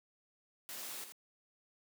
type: noise with echo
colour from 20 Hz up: white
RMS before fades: -45 dBFS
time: 0.69-1.04 s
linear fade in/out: 0 ms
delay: 81 ms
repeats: 1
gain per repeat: -7 dB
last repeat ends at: 1.121 s
effects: high-pass 200 Hz 12 dB/octave